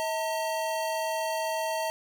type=tone pair together; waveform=square; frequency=639.7 / 904 Hz; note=D#5 / A5; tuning=+48 / +47 cents; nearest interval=tritone; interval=599 cents; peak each=-31 / -32 dBFS; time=0-1.9 s; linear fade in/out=0 ms; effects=none